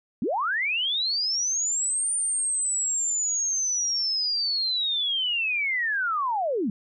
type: linear two-way sweep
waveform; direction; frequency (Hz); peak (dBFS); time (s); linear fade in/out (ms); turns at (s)
sine; up then down; 182.8 to 9090 to 182.8; -23; 0.22-6.7; 2; 2.12
effects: none